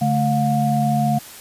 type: tone cluster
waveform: sine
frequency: 143.1 / 217.8 / 713 Hz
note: D3 / A3 / F5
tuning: -45 / -17 / +36 cents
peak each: -20 dBFS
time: 0.01-1.19 s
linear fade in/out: 10 ms
effects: white hiss -39 dBFS RMS until 1.4 s + resampled to 32000 Hz